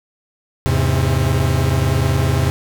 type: chord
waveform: 45% pulse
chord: E augmented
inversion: none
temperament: equal with one note detuned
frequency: 82.41 / 103.83 / 133.1 Hz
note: E2 / G#2 / B#2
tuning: 0 / 0 / +30 cents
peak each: -19 / -20 / -17 dBFS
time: 0.66-2.5 s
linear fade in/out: 0 ms
effects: none